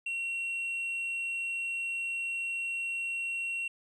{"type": "tone with tanh clipping", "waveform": "sine", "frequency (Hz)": 2733, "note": "F7", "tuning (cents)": -38, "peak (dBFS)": -32, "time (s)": [0.06, 3.68], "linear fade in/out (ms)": 5, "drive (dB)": 2, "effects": []}